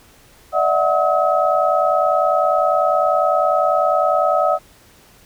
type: tone cluster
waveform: sine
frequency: 589 / 649 / 739 / 1279 Hz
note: D5 / E5 / F#5 / D#6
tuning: +5 / -27 / -2 / +47 cents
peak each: -19 dBFS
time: 0.52-4.59 s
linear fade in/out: 50 ms
effects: pink hiss -49 dBFS RMS until 5.25 s